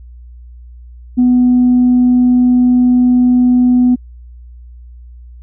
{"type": "tone", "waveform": "sine", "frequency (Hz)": 248.3, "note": "B3", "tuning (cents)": 9, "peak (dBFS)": -5, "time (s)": [1.17, 3.96], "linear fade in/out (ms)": 20, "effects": ["tanh soft clip ceiling -3 dBFS", "added 60 Hz sine -32 dBFS peak until 5.42 s"]}